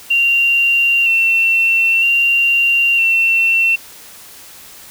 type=tone with vibrato; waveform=sine; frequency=2735 Hz; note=F7; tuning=37 cents flat; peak=-10 dBFS; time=0.1-3.76 s; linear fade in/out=10 ms; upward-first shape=square; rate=0.52 Hz; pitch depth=21 cents each way; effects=white hiss -38 dBFS RMS until 4.9 s